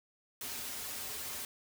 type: noise with comb filter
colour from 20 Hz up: white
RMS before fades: -41 dBFS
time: 0.41-1.45 s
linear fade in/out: 2 ms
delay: 6 ms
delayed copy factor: -0.95
effects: none